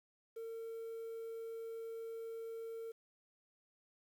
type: tone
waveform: triangle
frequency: 454.1 Hz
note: A#4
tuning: 45 cents flat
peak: -40 dBFS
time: 0.36-2.92 s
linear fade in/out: 10 ms
effects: tanh soft clip ceiling -37 dBFS + 11-bit